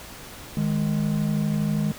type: tone pair together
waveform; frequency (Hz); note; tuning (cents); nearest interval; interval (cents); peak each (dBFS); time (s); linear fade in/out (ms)
triangle; 155.56 / 208; D#3 / G#3; 0 / +3; perfect fourth; 503; -22 / -22; 0.57-1.92; 2
effects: pink hiss -41 dBFS RMS until 1.98 s